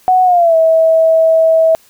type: tone with pitch glide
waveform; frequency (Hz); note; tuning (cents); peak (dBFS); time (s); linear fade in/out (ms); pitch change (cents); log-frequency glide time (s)
sine; 740 to 647.9; F#5 to E5; 0 to -30; -6; 0.08-1.75; 0; -230; 0.24-0.56
effects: white hiss -48 dBFS RMS until 1.89 s